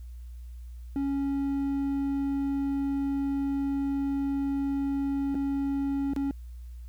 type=tone with dropouts; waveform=triangle; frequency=277.2 Hz; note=C#4; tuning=in tune; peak=-24 dBFS; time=0.96-6.31 s; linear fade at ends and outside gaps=0 ms; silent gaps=5.345-5.352 / 6.135-6.163 s; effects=added 60 Hz sine -39 dBFS peak until 6.88 s + white hiss -67 dBFS RMS until 6.88 s